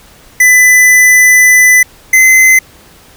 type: tone pair in turn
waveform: square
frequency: 2000 / 2049 Hz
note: B6 / C7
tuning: +21 / -37 cents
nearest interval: unison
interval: 42 cents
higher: second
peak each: -3 dBFS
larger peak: neither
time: 0.4-1.83 / 2.13-2.59 s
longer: first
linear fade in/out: 5 ms
effects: pink hiss -40 dBFS RMS until 3.16 s